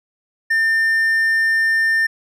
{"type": "tone", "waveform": "triangle", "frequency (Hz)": 1800, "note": "A6", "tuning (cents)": 39, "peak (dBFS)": -12, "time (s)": [0.5, 2.07], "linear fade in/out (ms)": 10, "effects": []}